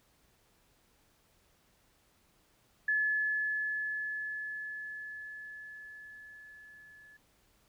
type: tone with level ramp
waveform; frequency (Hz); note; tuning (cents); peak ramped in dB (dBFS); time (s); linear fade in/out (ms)
sine; 1717; A6; -43; -26 to -54; 2.88-7.17; 5
effects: pink hiss -69 dBFS RMS until 7.68 s